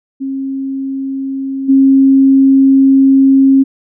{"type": "tone with level steps", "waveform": "sine", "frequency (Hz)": 270, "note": "C#4", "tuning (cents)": -45, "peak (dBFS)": [-16, -4], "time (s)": [0.2, 3.64], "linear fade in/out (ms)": 20, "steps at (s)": 1.68, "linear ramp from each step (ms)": 20, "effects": []}